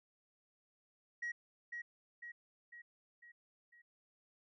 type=tone with echo; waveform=sine; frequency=1902 Hz; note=A#6; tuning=34 cents sharp; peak=-36 dBFS; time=1.22-1.32 s; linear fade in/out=10 ms; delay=500 ms; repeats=5; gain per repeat=-5 dB; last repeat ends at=3.82 s; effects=tanh soft clip ceiling -36 dBFS